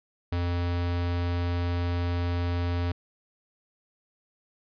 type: tone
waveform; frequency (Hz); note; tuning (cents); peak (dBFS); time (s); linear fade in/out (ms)
square; 87.31; F2; 0; -26; 0.32-2.92; 5
effects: resampled to 11025 Hz